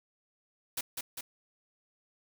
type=noise with echo; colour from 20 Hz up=white; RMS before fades=-34 dBFS; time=0.77-0.81 s; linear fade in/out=5 ms; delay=200 ms; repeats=2; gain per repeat=-3 dB; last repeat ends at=1.21 s; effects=none